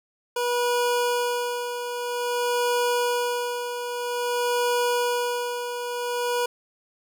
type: tone with tremolo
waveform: 25% pulse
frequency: 485.3 Hz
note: B4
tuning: 30 cents flat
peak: -17 dBFS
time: 0.36-6.46 s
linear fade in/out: 5 ms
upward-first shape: sine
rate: 0.51 Hz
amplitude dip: 60%
effects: none